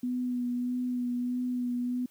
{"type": "tone with vibrato", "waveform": "sine", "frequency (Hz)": 246.9, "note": "B3", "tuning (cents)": 0, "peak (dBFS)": -28, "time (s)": [0.03, 2.06], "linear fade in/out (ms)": 5, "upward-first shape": "sine", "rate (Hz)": 1.6, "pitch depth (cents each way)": 20, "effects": ["white hiss -64 dBFS RMS until 2.1 s"]}